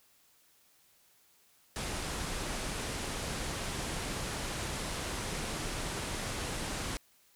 pink low-pass noise, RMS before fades -37 dBFS, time 1.76-6.97 s, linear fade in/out 0 ms, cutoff 11000 Hz, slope 48 dB/octave, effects white hiss -66 dBFS RMS until 7.35 s

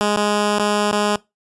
10% pulse tone with dropouts, 207.7 Hz, G#3, in tune, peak -8 dBFS, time 0.01-1.16 s, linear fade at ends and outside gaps 0 ms, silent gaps 0.163-0.171 / 0.585-0.596 / 0.914-0.927 s, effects noise-tail reverb RT60 0.2 s tail -21 dB re dry + resampled to 24000 Hz

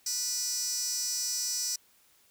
15% pulse tone with high-pass filter, 490.2 Hz, B4, 13 cents flat, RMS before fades -32 dBFS, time 0.06-1.76 s, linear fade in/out 5 ms, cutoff 6100 Hz, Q 8.8, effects white hiss -64 dBFS RMS until 2.3 s

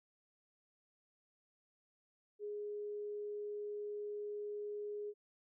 sine tone, 415.3 Hz, G#4, in tune, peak -40 dBFS, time 2.39-5.14 s, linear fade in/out 50 ms, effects none

